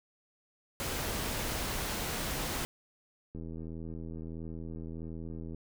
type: noise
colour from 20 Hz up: pink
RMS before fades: -35 dBFS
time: 0.8-2.65 s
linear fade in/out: 0 ms
type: click train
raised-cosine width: 3 ms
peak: -30 dBFS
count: 180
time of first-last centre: 3.35-5.546 s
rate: 81.5 Hz
effects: none